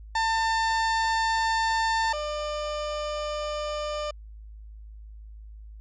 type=tone pair in turn; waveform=30% pulse; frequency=897 / 598.7 Hz; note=A5 / D5; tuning=+33 / +33 cents; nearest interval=perfect fifth; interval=700 cents; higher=first; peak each=-20 / -26 dBFS; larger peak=first; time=0.15-2.13 / 2.13-4.11 s; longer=neither; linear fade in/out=5 ms; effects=added 53 Hz sine -41 dBFS peak until 5.8 s + resampled to 16000 Hz